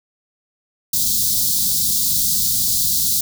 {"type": "band-stop noise", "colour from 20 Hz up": "white", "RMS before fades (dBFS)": -18, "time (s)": [0.93, 3.21], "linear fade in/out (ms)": 5, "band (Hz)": [240, 3800], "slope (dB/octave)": 48, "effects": []}